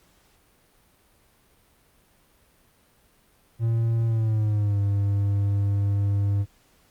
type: tone with pitch glide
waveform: triangle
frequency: 114.7 to 100.43 Hz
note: A#2 to G2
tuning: -28 to +42 cents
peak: -18 dBFS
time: 3.59-6.46 s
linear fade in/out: 50 ms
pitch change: -230 cents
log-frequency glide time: 4.06-4.79 s
effects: pink hiss -61 dBFS RMS until 6.9 s + Opus 48 kbps